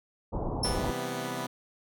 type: low-pass noise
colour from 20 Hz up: pink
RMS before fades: -32 dBFS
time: 0.32-0.92 s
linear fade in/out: 20 ms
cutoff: 1000 Hz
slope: 48 dB/octave
type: tone with exponential decay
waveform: 30% pulse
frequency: 5370 Hz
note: E8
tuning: 31 cents sharp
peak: -21 dBFS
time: 0.63-0.89 s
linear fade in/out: 5 ms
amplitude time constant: 56 ms
type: chord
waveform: 10% pulse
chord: C major seventh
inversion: none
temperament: equal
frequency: 130.81 / 164.81 / 196 / 246.9 Hz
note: C3 / E3 / G3 / B3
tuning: 0 / 0 / 0 / 0 cents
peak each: -29 / -31 / -33 / -27 dBFS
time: 0.64-1.47 s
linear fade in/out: 10 ms
effects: none